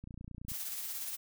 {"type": "click train", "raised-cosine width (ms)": 5, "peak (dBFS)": -33, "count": 15, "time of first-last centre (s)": [0.04, 0.518], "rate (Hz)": 29.3}
{"type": "noise with tremolo", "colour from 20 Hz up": "blue", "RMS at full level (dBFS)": -38, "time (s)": [0.48, 1.17], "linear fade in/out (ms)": 20, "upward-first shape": "triangle", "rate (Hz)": 17, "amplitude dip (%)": 40}
{"effects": []}